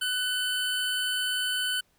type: tone pair together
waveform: square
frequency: 1495 / 3026 Hz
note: F#6 / F#7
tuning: +17 / +38 cents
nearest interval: octave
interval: 1221 cents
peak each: -31 / -29 dBFS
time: 0.01-1.81 s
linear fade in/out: 10 ms
effects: pink hiss -68 dBFS RMS until 1.98 s